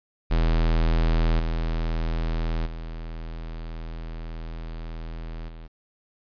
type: tone with level steps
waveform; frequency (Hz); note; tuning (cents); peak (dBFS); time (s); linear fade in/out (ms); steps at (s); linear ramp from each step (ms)
square; 40.83; E1; -16; -19 / -24 / -33 / -39; 0.3-5.68; 20; 1.39 / 2.66 / 5.48; 5
effects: resampled to 11025 Hz + 10-bit